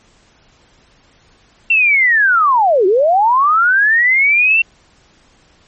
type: linear two-way sweep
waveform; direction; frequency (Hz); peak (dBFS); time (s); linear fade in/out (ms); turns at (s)
sine; down then up; 2732 to 353.6 to 2732; -8; 1.7-4.62; 5; 2.86
effects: pink hiss -51 dBFS RMS until 5.67 s + MP3 32 kbps